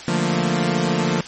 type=chord; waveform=sawtooth; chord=Bb major seventh; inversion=first; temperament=equal; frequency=146.83 / 174.61 / 220 / 233.1 Hz; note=D3 / F3 / A3 / Bb3; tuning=0 / 0 / 0 / 0 cents; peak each=-21 / -17 / -21 / -21 dBFS; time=0.08-1.21 s; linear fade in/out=2 ms; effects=white hiss -36 dBFS RMS until 1.27 s + MP3 32 kbps